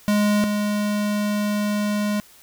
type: tone pair in turn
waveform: square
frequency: 207.7 / 207.7 Hz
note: G#3 / G#3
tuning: 0 / 0 cents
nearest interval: unison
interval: 0 cents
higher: neither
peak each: -17 / -21 dBFS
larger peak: first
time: 0.08-0.44 / 0.44-2.2 s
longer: second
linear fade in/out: 0 ms
effects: white hiss -50 dBFS RMS until 2.42 s